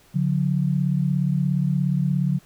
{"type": "tone pair together", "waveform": "sine", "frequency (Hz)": [142.98, 180], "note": ["D3", "F#3"], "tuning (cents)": [-46, -47], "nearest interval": "major third", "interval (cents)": 399, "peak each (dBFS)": [-21, -22], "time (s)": [0.14, 2.39], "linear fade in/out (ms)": 20, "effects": ["pink hiss -55 dBFS RMS until 2.45 s"]}